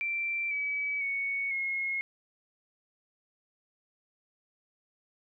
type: tone with pitch steps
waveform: sine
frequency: 2349 / 2285 / 2222 / 2162 Hz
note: D7 / D7 / C#7 / C#7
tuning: 0 / -48 / +4 / -44 cents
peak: -29 dBFS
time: 0.01-2.01 s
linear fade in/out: 0 ms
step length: 500 ms
effects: none